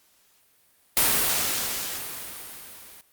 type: noise with level ramp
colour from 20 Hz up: white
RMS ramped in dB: -19 to -47 dBFS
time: 0.97-3.01 s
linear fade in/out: 0 ms
effects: white hiss -62 dBFS RMS until 3.12 s + Opus 48 kbps